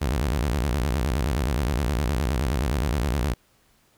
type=tone with vibrato; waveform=sawtooth; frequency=65.41 Hz; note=C2; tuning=in tune; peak=-18 dBFS; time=0.01-3.34 s; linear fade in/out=10 ms; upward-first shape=square; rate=9.6 Hz; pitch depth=230 cents each way; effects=pink hiss -62 dBFS RMS until 3.97 s

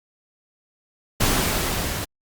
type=noise with level ramp; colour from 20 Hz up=pink; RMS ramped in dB=-19 to -28 dBFS; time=1.2-2.05 s; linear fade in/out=10 ms; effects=Opus 48 kbps

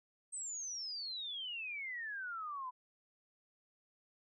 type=exponential sweep; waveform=sine; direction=down; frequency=8372 to 988 Hz; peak=-40 dBFS; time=0.32-2.71 s; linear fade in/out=20 ms; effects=none

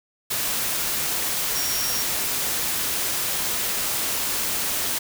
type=tone in noise; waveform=sine; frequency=5600 Hz; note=F8; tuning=4 cents sharp; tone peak=-28 dBFS; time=1.55-2.03 s; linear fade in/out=10 ms; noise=white; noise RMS=-25 dBFS; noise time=0.3-4.99 s; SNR=-6 dB; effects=none

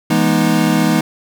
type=chord; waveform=square; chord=E major seventh; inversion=none; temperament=equal with one note detuned; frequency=164.81 / 207.7 / 242.6 / 311.1 Hz; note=E3 / G#3 / B3 / D#4; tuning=0 / 0 / -31 / 0 cents; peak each=-18 dBFS; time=0.1-1.01 s; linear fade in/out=5 ms; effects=none

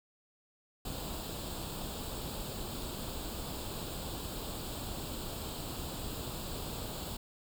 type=noise with comb filter; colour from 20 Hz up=pink; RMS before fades=-40 dBFS; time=0.85-7.17 s; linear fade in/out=5 ms; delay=0.25 ms; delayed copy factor=+0.7; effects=none

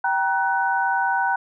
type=tone cluster; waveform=sine; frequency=778 / 947 / 1494 Hz; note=G5 / A#5 / F#6; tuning=-13 / +27 / +16 cents; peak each=-23 dBFS; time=0.04-1.36 s; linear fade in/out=5 ms; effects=none

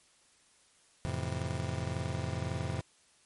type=chord; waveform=40% pulse; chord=F major seventh; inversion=none; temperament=just; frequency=87.31 / 109.13 / 130.96 / 163.7 Hz; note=F2 / A2 / C3 / E3; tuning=0 / -14 / +2 / -12 cents; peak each=-37 / -38 / -37 / -40 dBFS; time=1.05-2.81 s; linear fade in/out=0 ms; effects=white hiss -65 dBFS RMS until 3.25 s + MP3 48 kbps

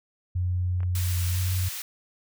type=tone with pitch glide; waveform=sine; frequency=89.9 to 91.9 Hz; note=F#2 to F#2; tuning=-49 to -11 cents; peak=-23 dBFS; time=0.35-1.69 s; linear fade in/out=10 ms; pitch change=+38 cents; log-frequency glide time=1.29-1.48 s
type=clicks; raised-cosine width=0.5 ms; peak=-32 / -30 dBFS; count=2; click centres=0.805 / 0.832 s
type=high-pass noise; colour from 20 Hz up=white; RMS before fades=-35 dBFS; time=0.95-1.82 s; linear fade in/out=2 ms; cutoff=1300 Hz; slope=12 dB/octave
effects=none

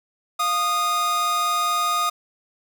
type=tone pair together; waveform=45% pulse; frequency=698.5 / 1234.9 Hz; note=F5 / D#6; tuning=0 / -13 cents; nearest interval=minor seventh; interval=987 cents; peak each=-30 / -20 dBFS; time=0.39-2.1 s; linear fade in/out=10 ms; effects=none

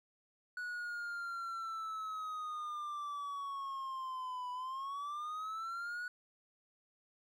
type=linear two-way sweep; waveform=triangle; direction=down then up; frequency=1473 to 987.8 to 1473 Hz; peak=-37 dBFS; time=0.57-6.08 s; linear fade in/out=2 ms; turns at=4.51 s; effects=none

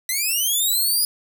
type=linear sweep; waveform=5% pulse; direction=up; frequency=1975 to 4978 Hz; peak=-11 dBFS; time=0.09-1.05 s; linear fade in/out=2 ms; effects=none

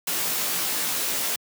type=noise with comb filter; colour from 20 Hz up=white; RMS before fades=-26 dBFS; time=0.07-1.36 s; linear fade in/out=5 ms; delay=17 ms; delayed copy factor=+0.85; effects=high-pass 150 Hz 12 dB/octave

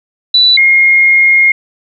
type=tone pair in turn; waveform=sine; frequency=3965 / 2140 Hz; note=B7 / C7; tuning=+6 / +38 cents; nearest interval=major seventh; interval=1068 cents; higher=first; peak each=-4 dBFS; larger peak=neither; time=0.34-0.57 / 0.57-1.52 s; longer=second; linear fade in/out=5 ms; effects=none

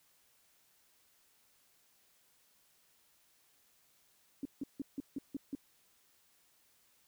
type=tone bursts; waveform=sine; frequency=277.2 Hz; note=C#4; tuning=in tune; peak=-35 dBFS; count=7; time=4.43-5.551 s; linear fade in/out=2 ms; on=23 ms; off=160 ms; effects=white hiss -70 dBFS RMS until 7.07 s

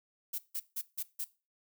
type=noise bursts; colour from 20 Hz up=violet; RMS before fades=-36 dBFS; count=5; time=0.33-1.245 s; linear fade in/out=10 ms; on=55 ms; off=160 ms; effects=noise-tail reverb RT60 0.3 s tail -19 dB re dry

